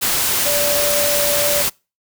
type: tone in noise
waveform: sine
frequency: 581 Hz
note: D5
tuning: 19 cents flat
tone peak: -19 dBFS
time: 0.45-1.63 s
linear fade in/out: 20 ms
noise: white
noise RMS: -18 dBFS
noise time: 0.01-1.7 s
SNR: -4 dB
effects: noise-tail reverb RT60 0.3 s tail -26 dB re dry